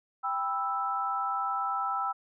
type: chord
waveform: sine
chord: E minor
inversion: first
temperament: just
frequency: 791.1 / 988.9 / 1318.5 Hz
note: G5 / B5 / E6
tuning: +16 / +2 / 0 cents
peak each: -33 / -36 / -30 dBFS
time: 0.23-2.13 s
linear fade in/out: 20 ms
effects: none